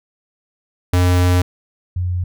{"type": "tone pair in turn", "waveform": ["square", "sine"], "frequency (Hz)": [89.6, 89.6], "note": ["F2", "F2"], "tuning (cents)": [45, 45], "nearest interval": "unison", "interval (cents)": 0, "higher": "neither", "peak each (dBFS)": [-12, -17], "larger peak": "first", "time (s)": [[0.93, 1.42], [1.96, 2.24]], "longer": "first", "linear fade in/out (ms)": 5, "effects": []}